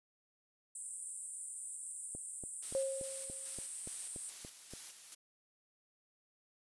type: band-pass noise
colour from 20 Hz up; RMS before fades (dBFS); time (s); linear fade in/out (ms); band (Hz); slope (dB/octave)
pink; -46; 0.75-4.3; 5; 8000 to 9600; 96
type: click train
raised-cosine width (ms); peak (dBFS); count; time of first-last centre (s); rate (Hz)
2; -35; 10; 2.15-4.736; 3.48
type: noise with tremolo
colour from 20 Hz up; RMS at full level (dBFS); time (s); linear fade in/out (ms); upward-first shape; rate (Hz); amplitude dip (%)
blue; -46; 2.62-5.15; 10; square; 2.4; 45
type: tone with exponential decay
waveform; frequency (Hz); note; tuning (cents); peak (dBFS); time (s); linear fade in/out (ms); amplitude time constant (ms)
sine; 538; C5; +48; -30; 2.75-3.67; 0; 200
effects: resampled to 24000 Hz